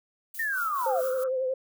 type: noise with tremolo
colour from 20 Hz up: violet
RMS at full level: -39 dBFS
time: 0.34-1.24 s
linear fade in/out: 5 ms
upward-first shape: sine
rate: 4.6 Hz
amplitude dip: 55%
type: linear sweep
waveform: sine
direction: down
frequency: 1864.7 to 625 Hz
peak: -26 dBFS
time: 0.39-1.01 s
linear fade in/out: 5 ms
type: band-pass noise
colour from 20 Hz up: pink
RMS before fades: -41 dBFS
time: 0.51-1.3 s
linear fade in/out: 50 ms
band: 1200 to 1400 Hz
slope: 96 dB/octave
type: tone with vibrato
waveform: sine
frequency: 519 Hz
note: C5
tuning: 14 cents flat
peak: -25 dBFS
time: 0.86-1.54 s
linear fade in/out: 5 ms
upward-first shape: triangle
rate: 11 Hz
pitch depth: 46 cents each way
effects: none